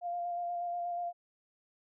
sine tone with vibrato, 698.5 Hz, F5, in tune, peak -33 dBFS, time 0.01-1.13 s, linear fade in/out 50 ms, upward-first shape square, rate 8.3 Hz, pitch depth 14 cents each way, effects none

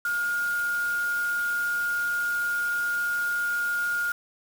sine tone in noise, 1422 Hz, F6, 31 cents sharp, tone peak -24 dBFS, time 0.05-4.12 s, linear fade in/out 2 ms, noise white, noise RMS -41 dBFS, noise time 0.05-4.12 s, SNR +14 dB, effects none

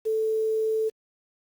sine tone with quantisation, 439.6 Hz, A4, 2 cents flat, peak -22 dBFS, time 0.05-0.9 s, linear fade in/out 20 ms, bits 8, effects Opus 48 kbps

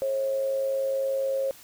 sine tone with amplitude modulation, 540 Hz, C#5, 45 cents flat, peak -22 dBFS, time 0.02-1.51 s, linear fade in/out 0 ms, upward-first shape sine, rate 110 Hz, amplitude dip 40%, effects white hiss -50 dBFS RMS until 1.63 s

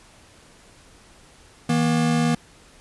square tone pair together, 160 / 238.2 Hz, D#3 / A#3, +49 / +38 cents, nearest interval perfect fifth, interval 689 cents, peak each -22 / -21 dBFS, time 1.69-2.35 s, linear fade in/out 5 ms, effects pink hiss -51 dBFS RMS until 2.8 s + resampled to 24000 Hz

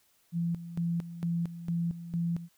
sine tone with tremolo, 169.7 Hz, F3, 49 cents flat, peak -27 dBFS, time 0.32-2.49 s, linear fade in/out 50 ms, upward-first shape square, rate 2.2 Hz, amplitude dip 75%, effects white hiss -68 dBFS RMS until 2.57 s

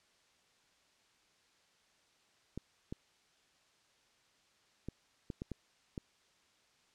clicks, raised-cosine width 3 ms, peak -27 dBFS, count 7, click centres 2.576 / 2.925 / 4.886 / 5.302 / 5.419 / 5.517 / 5.978 s, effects white hiss -70 dBFS RMS until 6.94 s + low-pass 6000 Hz 12 dB/octave

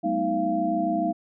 sine tone cluster, 190 / 217.2 / 249.4 / 316.2 / 688 Hz, F#3 / A3 / B3 / D#4 / F5, +46 / -22 / +17 / +28 / -26 cents, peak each -32 / -31 / -32 / -27 / -25 dBFS, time 0.03-1.13 s, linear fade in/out 20 ms, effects none

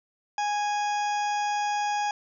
harmonic tone, 828 Hz, G#5, 5 cents flat, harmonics 1 / 2 / 3 / 4 / 6 / 7 / 8, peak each -25 / -36 / -38 / -42 / -42 / -47 / -43 dBFS, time 0.38-2.11 s, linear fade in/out 2 ms, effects none

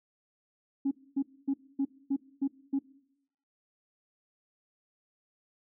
sine tone bursts, 274.9 Hz, C#4, 14 cents flat, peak -24 dBFS, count 7, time 0.85-2.791 s, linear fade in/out 10 ms, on 63 ms, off 250 ms, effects noise-tail reverb RT60 0.8 s tail -21 dB re dry + tanh soft clip ceiling -22 dBFS

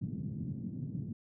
pink band-pass noise, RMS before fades -39 dBFS, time 0.01-1.13 s, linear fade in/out 5 ms, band 120 to 220 Hz, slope 24 dB/octave, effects none

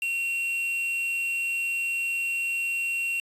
triangle tone with quantisation, 2741 Hz, F7, 33 cents flat, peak -24 dBFS, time 0.02-3.2 s, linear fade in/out 2 ms, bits 6, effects resampled to 32000 Hz

